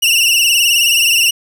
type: tone with vibrato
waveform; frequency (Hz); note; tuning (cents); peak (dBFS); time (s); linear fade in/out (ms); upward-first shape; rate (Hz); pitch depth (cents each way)
sawtooth; 2794; F7; 0; -6; 0.02-1.31; 10; sine; 19; 78
effects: none